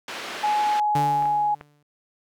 white band-pass noise, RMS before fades -34 dBFS, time 0.08-0.8 s, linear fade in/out 2 ms, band 270 to 2900 Hz, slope 12 dB/octave
sine tone with pitch glide, 842 to 834.7 Hz, G#5 to G#5, +24 to +9 cents, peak -19 dBFS, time 0.43-1.55 s, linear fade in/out 10 ms, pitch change -15 cents, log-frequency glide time 0.62-1.38 s
sawtooth tone with exponential decay, 146.83 Hz, D3, in tune, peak -19 dBFS, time 0.95-1.83 s, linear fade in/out 5 ms, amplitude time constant 190 ms
clicks, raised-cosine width 0.5 ms, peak -23 dBFS, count 3, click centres 1.224 / 1.256 / 1.611 s
effects none

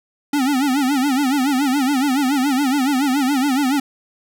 square tone with vibrato, 271.9 Hz, C#4, 33 cents flat, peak -16 dBFS, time 0.33-3.8 s, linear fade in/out 5 ms, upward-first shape sine, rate 7.1 Hz, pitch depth 140 cents each way, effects none

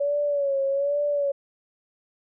sine tone with vibrato, 564 Hz, C#5, 30 cents sharp, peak -21 dBFS, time 0-1.32 s, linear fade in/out 10 ms, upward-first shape sine, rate 1.2 Hz, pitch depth 60 cents each way, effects none

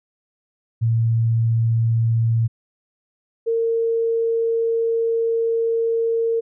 sine tone pair in turn, 114.4 / 457.6 Hz, A#2 / A#4, -32 / -32 cents, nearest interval 2 octaves, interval 2400 cents, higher second, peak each -15 / -17 dBFS, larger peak first, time 0.81-2.48 / 3.46-6.41 s, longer second, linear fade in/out 20 ms, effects none

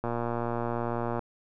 click train, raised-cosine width 1 ms, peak -17 dBFS, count 137, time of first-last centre 0.04-1.193 s, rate 118 Hz, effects none

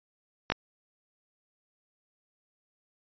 clicks, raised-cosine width 0.3 ms, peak -10 dBFS, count 2, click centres 0.501 / 0.52 s, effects resampled to 11025 Hz

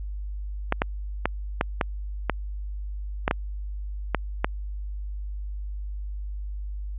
clicks, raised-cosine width 0.5 ms, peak -6 dBFS, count 10, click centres 0.724 / 0.819 / 1.256 / 1.611 / 1.812 / 2.297 / 3.279 / 3.311 / 4.147 / 4.445 s, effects added 50 Hz sine -30 dBFS peak until 6.98 s + resampled to 8000 Hz

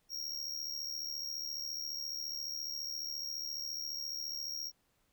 square tone with amplitude modulation, 5588 Hz, F8, in tune, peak -35 dBFS, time 0.09-4.72 s, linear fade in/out 50 ms, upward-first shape sine, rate 74.5 Hz, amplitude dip 70%, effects pink hiss -75 dBFS RMS until 5.12 s

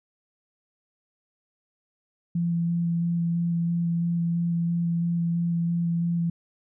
sine tone with vibrato, 169.9 Hz, F3, 47 cents flat, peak -22 dBFS, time 2.35-6.3 s, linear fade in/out 5 ms, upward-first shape square, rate 3 Hz, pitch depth 9 cents each way, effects none

